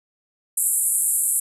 white band-pass noise, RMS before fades -21 dBFS, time 0.57-1.4 s, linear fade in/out 5 ms, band 7700 to 12000 Hz, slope 96 dB/octave, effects none

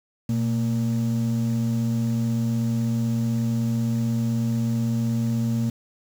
triangle ring-modulated tone, 174.61 Hz, F3, in tune, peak -15 dBFS, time 0.29-5.7 s, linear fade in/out 5 ms, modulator 54.4 Hz, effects tanh soft clip ceiling -12 dBFS + 7-bit

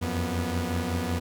sawtooth tone cluster, 85.6 / 90.9 / 244.1 Hz, F2 / F#2 / B3, -34 / -30 / -20 cents, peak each -27 dBFS, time 0.01-1.2 s, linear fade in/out 20 ms, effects none

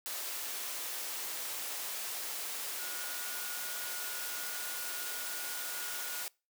sine tone in noise, 1445 Hz, F#6, 41 cents flat, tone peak -46 dBFS, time 2.79-6.23 s, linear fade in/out 0 ms, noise white, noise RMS -39 dBFS, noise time 0.06-6.28 s, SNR -10 dB, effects noise-tail reverb RT60 0.3 s tail -25 dB re dry + high-pass 400 Hz 12 dB/octave

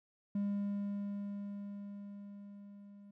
triangle tone with level ramp, 202 Hz, G#3, 48 cents flat, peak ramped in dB -29 to -51 dBFS, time 0.35-3.11 s, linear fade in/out 5 ms, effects tanh soft clip ceiling -25 dBFS

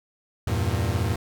40% pulse chord, E diminished, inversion none, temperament equal with one note detuned, 83.7 / 98 / 116.54 Hz, E2 / G2 / Bb2, +27 / 0 / 0 cents, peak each -26 dBFS, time 0.47-1.16 s, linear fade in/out 5 ms, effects none

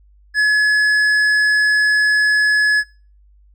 sine tone with hard clipping, 1700 Hz, G#6, 40 cents sharp, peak -13 dBFS, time 0.34-2.84 s, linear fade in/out 50 ms, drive 7 dB, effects noise-tail reverb RT60 0.4 s tail -25 dB re dry + added 50 Hz sine -47 dBFS peak until 3.54 s

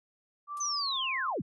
sine tone with pitch glide, 1169 to 1053.6 Hz, D6 to C6, -8 to +12 cents, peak -35 dBFS, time 0.47-1.34 s, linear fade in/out 50 ms, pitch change -180 cents, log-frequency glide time 0.74-0.99 s
violet noise with exponential decay, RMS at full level -40 dBFS, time 0.57-0.65 s, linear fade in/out 0 ms, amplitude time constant 17 ms
sine linear sweep, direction down, 6272 to 88 Hz, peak -30 dBFS, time 0.6-1.42 s, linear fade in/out 10 ms
effects resampled to 24000 Hz

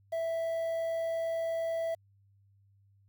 triangle tone with quantisation, 659.3 Hz, E5, in tune, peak -28 dBFS, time 0.12-1.95 s, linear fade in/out 10 ms, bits 9, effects added 99 Hz sine -62 dBFS peak until 3.08 s

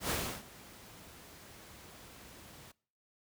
pink noise with ADSR envelope, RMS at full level -32 dBFS, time 0-2.72 s, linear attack 100 ms, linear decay 320 ms, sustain -21 dB, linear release 10 ms, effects noise-tail reverb RT60 0.5 s tail -24 dB re dry + high-pass 60 Hz 12 dB/octave

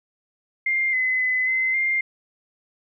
sine tone with pitch steps, 2108 / 2031 / 2019 / 2055 / 2108 Hz, C7 / B6 / B6 / C7 / C7, +12 / +48 / +38 / -32 / +12 cents, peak -19 dBFS, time 0.66-2.01 s, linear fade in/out 5 ms, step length 270 ms, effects none

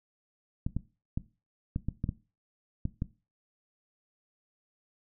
clicks, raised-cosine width 5 ms, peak -18 dBFS, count 9, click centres 0.665 / 0.766 / 1.175 / 1.761 / 1.886 / 2.041 / 2.091 / 2.854 / 3.021 s, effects noise-tail reverb RT60 0.3 s tail -17 dB re dry

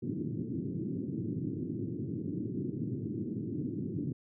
white band-pass noise, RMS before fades -36 dBFS, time 0.02-4.13 s, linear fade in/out 10 ms, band 100 to 350 Hz, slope 48 dB/octave, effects none

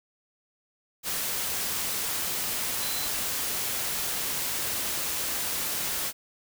sine tone in noise, 4045 Hz, B7, 41 cents sharp, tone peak -36 dBFS, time 2.79-3.1 s, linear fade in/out 50 ms, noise white, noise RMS -30 dBFS, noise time 1.03-6.13 s, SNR -9 dB, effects none

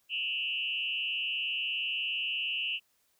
sine tone with frequency modulation, 2803 Hz, F7, 6 cents sharp, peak -30 dBFS, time 0.09-2.8 s, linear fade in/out 50 ms, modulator 137 Hz, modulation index 1.5, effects white hiss -72 dBFS RMS until 3.19 s

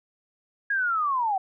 sine linear sweep, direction down, 1661.2 to 740 Hz, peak -22 dBFS, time 0.7-1.38 s, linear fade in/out 5 ms, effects none

